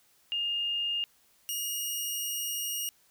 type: tone pair in turn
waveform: sine / 10% pulse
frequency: 2827 / 2862 Hz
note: F7 / F7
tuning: +20 / +42 cents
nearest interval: unison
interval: 22 cents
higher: second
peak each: -28 / -23 dBFS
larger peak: second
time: 0.32-1.04 / 1.49-2.89 s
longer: second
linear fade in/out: 0 ms
effects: white hiss -65 dBFS RMS until 3.1 s